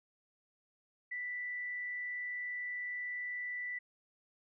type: tone with frequency modulation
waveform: sine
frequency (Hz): 1975.5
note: B6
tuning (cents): 0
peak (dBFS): -37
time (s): 1.11-3.79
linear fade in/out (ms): 10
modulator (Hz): 101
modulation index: 0.23
effects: none